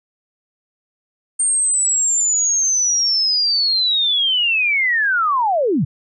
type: linear sweep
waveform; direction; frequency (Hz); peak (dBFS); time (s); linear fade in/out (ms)
sine; down; 8750 to 110; -14; 1.39-5.85; 10
effects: none